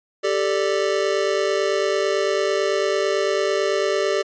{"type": "chord", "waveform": "square", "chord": "G suspended second", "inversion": "none", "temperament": "just", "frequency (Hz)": [392, 441, 588], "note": ["G4", "A4", "D5"], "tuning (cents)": [0, 4, 2], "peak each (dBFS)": [-23, -25, -24], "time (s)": [0.23, 4.23], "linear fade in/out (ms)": 20, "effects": ["resampled to 16000 Hz"]}